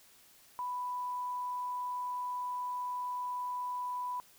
sine tone, 991 Hz, B5, 6 cents sharp, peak -34 dBFS, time 0.59-4.2 s, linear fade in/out 0 ms, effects white hiss -61 dBFS RMS until 4.38 s

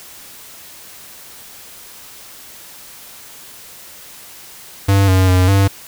square tone with pitch steps, 98.4 / 93.8 / 91.8 / 98.1 Hz, G2 / F#2 / F#2 / G2, +7 / +24 / -13 / +2 cents, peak -10 dBFS, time 4.88-5.68 s, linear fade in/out 10 ms, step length 200 ms, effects white hiss -38 dBFS RMS until 5.87 s

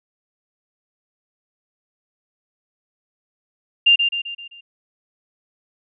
sine tone with echo, 2794 Hz, F7, in tune, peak -9 dBFS, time 3.86-3.96 s, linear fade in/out 10 ms, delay 130 ms, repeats 5, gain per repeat -6 dB, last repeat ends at 4.61 s, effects none

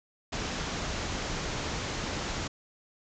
pink low-pass noise, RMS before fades -34 dBFS, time 0.32-2.48 s, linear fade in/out 10 ms, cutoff 7300 Hz, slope 96 dB/octave, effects none

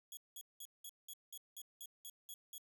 5% pulse tone bursts, 3347 Hz, G#7, 13 cents sharp, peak -40 dBFS, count 11, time 0.12-2.581 s, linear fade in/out 2 ms, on 51 ms, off 190 ms, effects none

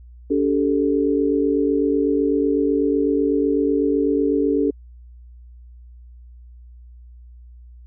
sine chord, D suspended fourth, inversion none, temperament equal with one note detuned, 286.3 / 392 / 440 Hz, D4 / G4 / A4, -44 / 0 / 0 cents, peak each -19 / -22 / -21 dBFS, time 0.3-4.71 s, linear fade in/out 10 ms, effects added 60 Hz sine -40 dBFS peak until 7.86 s

